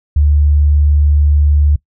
sine tone, 73.42 Hz, D2, in tune, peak -7 dBFS, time 0.16-1.76 s, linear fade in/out 5 ms, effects noise-tail reverb RT60 0.1 s tail -21 dB re dry

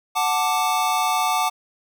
square chord, D major, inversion first, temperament equal, 740 / 880 / 1174.7 Hz, F#5 / A5 / D6, 0 / 0 / 0 cents, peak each -24 dBFS, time 0.15-1.5 s, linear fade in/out 20 ms, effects none

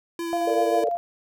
square tone with vibrato, 337 Hz, E4, 38 cents sharp, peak -28 dBFS, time 0.19-0.84 s, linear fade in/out 2 ms, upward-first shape triangle, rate 7.7 Hz, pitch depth 15 cents each way
sine tone with tremolo, 692 Hz, F5, 16 cents flat, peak -22 dBFS, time 0.33-0.97 s, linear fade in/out 0 ms, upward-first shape square, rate 12 Hz, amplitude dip 30%
sine chord, Bb major seventh, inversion third, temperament equal with one note detuned, 447.2 / 466.2 / 587.3 / 698.5 Hz, A4 / Bb4 / D5 / F5, +28 / 0 / 0 / 0 cents, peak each -25 / -28 / -26 / -30 dBFS, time 0.47-0.89 s, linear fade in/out 5 ms
effects none

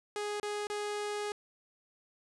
sawtooth tone with dropouts, 415.3 Hz, G#4, in tune, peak -30 dBFS, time 0.16-1.32 s, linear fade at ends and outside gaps 1 ms, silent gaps 0.399-0.43 / 0.67-0.7 s, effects resampled to 24000 Hz

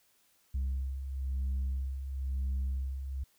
sine beating tone pair, 65.7 / 66.7 Hz, C2 / C2, +8 / +34 cents, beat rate 1 Hz, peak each -37 / -30 dBFS, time 0.54-3.24 s, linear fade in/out 10 ms, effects tanh soft clip ceiling -28 dBFS + white hiss -69 dBFS RMS until 3.38 s

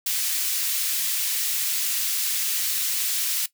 white high-pass noise, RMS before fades -25 dBFS, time 0.06-3.46 s, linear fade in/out 5 ms, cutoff 2400 Hz, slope 12 dB/octave, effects noise-tail reverb RT60 0.1 s tail -17 dB re dry

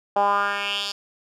10% pulse tone with band-pass filter sweep, 201.7 Hz, G3, 50 cents sharp, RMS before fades -23 dBFS, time 0.16-0.92 s, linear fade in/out 5 ms, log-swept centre 730 to 4600 Hz, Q 3.4, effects none

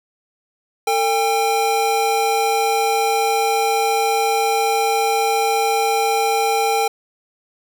square tone pair together, 450 / 803.1 Hz, A4 / G5, +39 / +42 cents, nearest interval minor seventh, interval 1003 cents, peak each -21 / -18 dBFS, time 0.87-6.88 s, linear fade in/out 5 ms, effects none

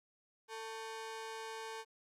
sawtooth ring-modulated tone, 668 Hz, E5, 23 cents sharp, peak -36 dBFS, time 0.48-1.85 s, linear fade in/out 50 ms, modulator 221 Hz, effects low-pass 9000 Hz 12 dB/octave + 13-bit

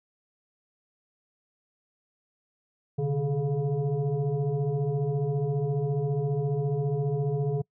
sine tone with frequency modulation, 146.83 Hz, D3, in tune, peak -24 dBFS, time 2.98-7.62 s, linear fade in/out 10 ms, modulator 279 Hz, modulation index 1.1, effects noise-tail reverb RT60 0.1 s tail -26 dB re dry

